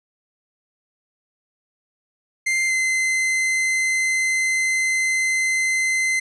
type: tone with pitch glide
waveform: 45% pulse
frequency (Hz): 2093 to 2063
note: C7 to C7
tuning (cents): 0 to -25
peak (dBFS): -18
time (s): 2.46-6.2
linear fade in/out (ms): 10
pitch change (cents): -25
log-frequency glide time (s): 2.67-2.72
effects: resampled to 24000 Hz